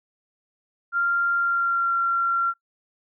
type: tone with pitch glide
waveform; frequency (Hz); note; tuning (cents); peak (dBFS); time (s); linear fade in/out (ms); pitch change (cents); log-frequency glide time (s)
sine; 1390 to 1371.7; F6 to F6; -9 to -32; -19; 0.92-2.54; 50; -23; 1.36-1.95
effects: noise-tail reverb RT60 0.1 s tail -22 dB re dry